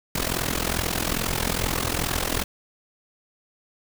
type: noise with amplitude modulation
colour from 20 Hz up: pink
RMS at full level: -22 dBFS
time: 0.15-2.44 s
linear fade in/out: 5 ms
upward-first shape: sine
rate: 42.4 Hz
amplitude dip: 85%
effects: none